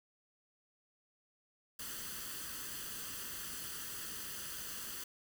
white noise with comb filter, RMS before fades -44 dBFS, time 1.79-5.04 s, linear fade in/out 5 ms, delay 0.65 ms, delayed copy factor +0.65, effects none

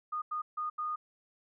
sine tone bursts at uneven times, 1229 Hz, D#6, 22 cents flat, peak -32 dBFS, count 4, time 0.12-0.22 / 0.31-0.42 / 0.57-0.7 / 0.78-0.96 s, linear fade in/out 10 ms, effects none

